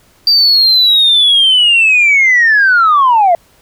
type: linear sweep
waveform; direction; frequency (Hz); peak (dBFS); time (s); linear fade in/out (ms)
sine; down; 4700 to 659.3; -4; 0.27-3.35; 2
effects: tanh soft clip ceiling -2 dBFS + pink hiss -49 dBFS RMS until 3.61 s